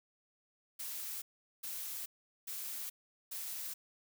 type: noise bursts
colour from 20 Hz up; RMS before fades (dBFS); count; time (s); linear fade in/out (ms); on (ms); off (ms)
blue; -42; 4; 0.79-3.74; 10; 430; 410
effects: none